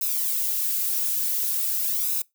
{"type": "noise with flanger", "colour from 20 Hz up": "violet", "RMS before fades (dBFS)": -25, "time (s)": [0.01, 2.22], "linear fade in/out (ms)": 5, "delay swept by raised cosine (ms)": [0.77, 3.77], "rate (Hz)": 0.47, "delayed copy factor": 0.85, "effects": ["noise-tail reverb RT60 0.2 s tail -24 dB re dry"]}